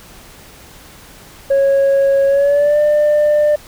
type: tone with pitch glide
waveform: sine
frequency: 550 to 596.3 Hz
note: C#5 to D5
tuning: -14 to +26 cents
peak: -7 dBFS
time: 1.5-3.56 s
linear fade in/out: 10 ms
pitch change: +140 cents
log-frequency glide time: 2.27-2.79 s
effects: tanh soft clip ceiling -8 dBFS + pink hiss -40 dBFS RMS until 3.67 s